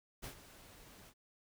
pink noise with ADSR envelope, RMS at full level -45 dBFS, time 0.22-1.14 s, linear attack 24 ms, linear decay 100 ms, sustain -13 dB, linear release 59 ms, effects none

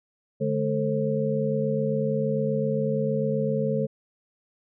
sine tone cluster, 146.7 / 213.7 / 444.7 / 533 Hz, D3 / G#3 / A4 / C5, -2 / +50 / +18 / +32 cents, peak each -28 dBFS, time 0.4-3.87 s, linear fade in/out 20 ms, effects none

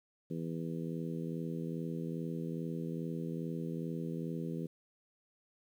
harmonic tone, 82.41 Hz, E2, in tune, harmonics 2 / 3 / 4 / 5 / 6, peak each -38 / -42 / -44 / -46 / -48 dBFS, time 0.3-4.67 s, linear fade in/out 10 ms, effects 11-bit

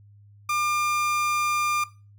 30% pulse tone, 1200 Hz, D6, 37 cents sharp, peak -20 dBFS, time 0.49-1.84 s, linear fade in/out 5 ms, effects noise-tail reverb RT60 0.3 s tail -17 dB re dry + added 102 Hz sine -49 dBFS peak until 2.18 s

